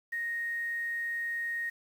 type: tone with quantisation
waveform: sine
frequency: 1864.7 Hz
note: A#6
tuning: in tune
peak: -31 dBFS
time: 0.12-1.7 s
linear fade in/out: 10 ms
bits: 9
effects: none